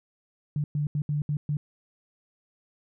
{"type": "tone bursts at uneven times", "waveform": "sine", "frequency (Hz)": 147.5, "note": "D3", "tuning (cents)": 8, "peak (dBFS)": -24, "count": 6, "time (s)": [[0.56, 0.64], [0.75, 0.87], [0.95, 1.02], [1.09, 1.22], [1.29, 1.37], [1.49, 1.57]], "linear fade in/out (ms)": 2, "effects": []}